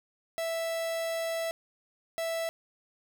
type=tone bursts at uneven times; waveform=45% pulse; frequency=659.3 Hz; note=E5; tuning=in tune; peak=-30 dBFS; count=2; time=0.38-1.51 / 2.18-2.49 s; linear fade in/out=0 ms; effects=none